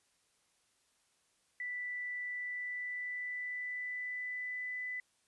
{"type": "tone with pitch glide", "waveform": "sine", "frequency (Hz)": [1975.5, 1997.3], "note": ["B6", "B6"], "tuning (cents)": [0, 19], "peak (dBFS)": -37, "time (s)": [1.6, 5], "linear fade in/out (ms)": 2, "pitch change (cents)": 19, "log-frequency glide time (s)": [2.24, 4.75], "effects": ["white hiss -74 dBFS RMS until 5.27 s", "resampled to 24000 Hz"]}